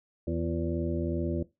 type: harmonic tone with a mistuned harmonic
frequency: 82.41 Hz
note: E2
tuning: in tune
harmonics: 1 / 2 / 3 / 4 / 6 / 7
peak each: -33 / -35 / -35 / -33 / -41 / -38 dBFS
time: 0.27-1.43 s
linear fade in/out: 5 ms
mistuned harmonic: 4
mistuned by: +71 cents
effects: noise-tail reverb RT60 0.2 s tail -17 dB re dry